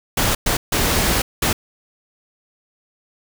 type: noise bursts at uneven times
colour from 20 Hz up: pink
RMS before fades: -18 dBFS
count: 4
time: 0.17-0.35 / 0.46-0.57 / 0.72-1.22 / 1.42-1.53 s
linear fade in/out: 5 ms
effects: none